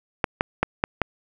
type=clicks; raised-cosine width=0.5 ms; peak=-4 dBFS; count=5; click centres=0.242 / 0.409 / 0.63 / 0.839 / 1.017 s; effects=none